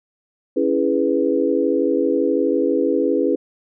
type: chord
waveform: sine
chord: C# minor seventh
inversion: none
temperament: equal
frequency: 277.2 / 329.6 / 415.3 / 493.9 Hz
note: C#4 / E4 / G#4 / B4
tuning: 0 / 0 / 0 / 0 cents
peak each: -21 dBFS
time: 0.56-3.36 s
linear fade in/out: 10 ms
effects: none